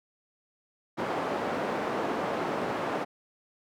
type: band-pass noise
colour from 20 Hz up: white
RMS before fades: -31 dBFS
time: 0.97-3.05 s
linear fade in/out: 20 ms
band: 210 to 840 Hz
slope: 12 dB/octave
effects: none